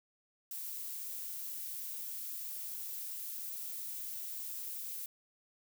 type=noise; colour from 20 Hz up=violet; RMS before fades=-42 dBFS; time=0.51-5.06 s; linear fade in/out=2 ms; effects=none